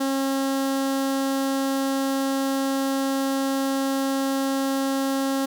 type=tone with notch filter; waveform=sawtooth; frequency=270.9 Hz; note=C#4; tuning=40 cents flat; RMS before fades=-24 dBFS; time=0-5.46 s; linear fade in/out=10 ms; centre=2300 Hz; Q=1.9; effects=none